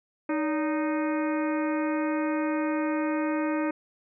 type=harmonic tone with a mistuned harmonic; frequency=309.4 Hz; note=D#4; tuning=10 cents flat; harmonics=1 / 2 / 3 / 4 / 5 / 6 / 7 / 8; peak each=-26 / -32 / -36 / -38 / -40 / -42 / -43 / -44 dBFS; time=0.29-3.71 s; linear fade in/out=5 ms; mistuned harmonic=2; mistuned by=-120 cents; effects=none